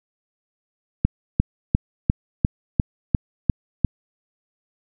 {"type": "click train", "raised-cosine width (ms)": 5, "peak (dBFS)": -3, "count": 9, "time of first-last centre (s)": [1.05, 3.847], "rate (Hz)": 2.86, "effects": []}